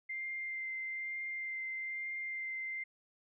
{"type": "tone with vibrato", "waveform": "sine", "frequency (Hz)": 2093, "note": "C7", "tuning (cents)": 0, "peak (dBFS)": -37, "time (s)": [0.09, 2.84], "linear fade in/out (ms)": 10, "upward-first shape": "sine", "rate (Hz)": 1.1, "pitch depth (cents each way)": 11, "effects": []}